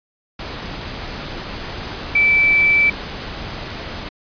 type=tone in noise; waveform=sine; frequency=2319 Hz; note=D7; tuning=22 cents flat; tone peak=-11 dBFS; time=2.15-2.9 s; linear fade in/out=5 ms; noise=pink; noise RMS=-29 dBFS; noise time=0.39-4.09 s; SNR=+15 dB; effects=resampled to 11025 Hz